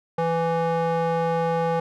square tone with band-pass filter, 166.2 Hz, E3, 15 cents sharp, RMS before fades -23 dBFS, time 0.18-1.8 s, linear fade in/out 5 ms, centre 680 Hz, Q 1.8, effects none

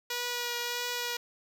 5% pulse tone with vibrato, 482.9 Hz, B4, 39 cents flat, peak -20 dBFS, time 0.1-1.17 s, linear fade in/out 5 ms, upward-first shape triangle, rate 1.6 Hz, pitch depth 15 cents each way, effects none

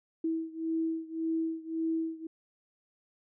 sine beating tone pair, 324.1 / 325.9 Hz, E4 / E4, -29 / -20 cents, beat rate 1.8 Hz, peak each -32 / -34 dBFS, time 0.24-2.27 s, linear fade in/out 5 ms, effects none

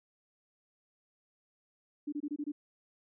sine tone bursts, 293.7 Hz, D4, in tune, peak -33 dBFS, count 6, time 2.07-2.52 s, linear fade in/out 10 ms, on 55 ms, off 24 ms, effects none

